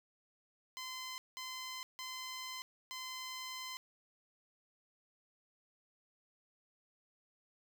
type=tone bursts at uneven times; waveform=10% pulse; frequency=1030 Hz; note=C6; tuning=28 cents flat; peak=-34 dBFS; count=4; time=0.77-1.18 / 1.37-1.83 / 1.99-2.62 / 2.91-3.77 s; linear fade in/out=0 ms; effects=none